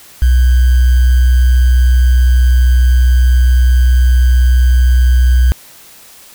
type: tone with sample-and-hold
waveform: sine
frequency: 62.3 Hz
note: B1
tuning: 16 cents sharp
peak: -5 dBFS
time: 0.22-5.52 s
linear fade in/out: 0 ms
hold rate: 1575 Hz
effects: white hiss -39 dBFS RMS until 6.34 s